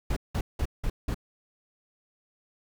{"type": "noise bursts", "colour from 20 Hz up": "brown", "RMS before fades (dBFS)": -27, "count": 5, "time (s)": [0.1, 1.145], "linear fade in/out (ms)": 5, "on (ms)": 65, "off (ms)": 180, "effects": []}